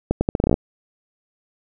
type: accelerating click train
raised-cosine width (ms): 2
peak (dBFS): -4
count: 11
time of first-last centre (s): 0.11-0.541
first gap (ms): 100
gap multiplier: 0.79
effects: none